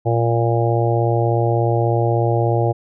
harmonic tone with a mistuned harmonic, 116.54 Hz, A#2, in tune, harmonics 1 / 3 / 4 / 5 / 6 / 7, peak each -17 / -22 / -23 / -24 / -25 / -25 dBFS, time 0.05-2.73 s, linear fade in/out 20 ms, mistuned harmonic 1, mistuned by +25 cents, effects none

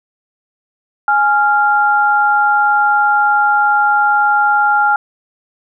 sine tone pair together, 831.6 / 1391 Hz, G#5 / F6, +2 / -7 cents, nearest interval major sixth, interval 891 cents, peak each -12 dBFS, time 1.08-4.96 s, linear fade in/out 2 ms, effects none

